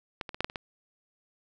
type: clicks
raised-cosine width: 0.3 ms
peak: -17 / -22 / -23 / -13 / -11 / -27 / -18 dBFS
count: 7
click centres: 0.212 / 0.292 / 0.345 / 0.406 / 0.445 / 0.499 / 0.558 s
effects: none